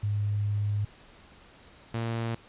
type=tone pair in turn; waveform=sine / sawtooth; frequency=103.2 / 115.1 Hz; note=G#2 / A#2; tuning=-10 / -22 cents; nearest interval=major second; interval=188 cents; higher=second; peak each=-25 dBFS; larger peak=neither; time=0.03-0.85 / 1.94-2.35 s; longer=first; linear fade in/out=5 ms; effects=pink hiss -54 dBFS RMS until 2.48 s + resampled to 8000 Hz